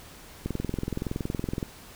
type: click train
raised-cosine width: 3 ms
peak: -16 dBFS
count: 26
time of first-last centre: 0.46-1.628 s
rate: 21.4 Hz
effects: pink hiss -48 dBFS RMS until 1.95 s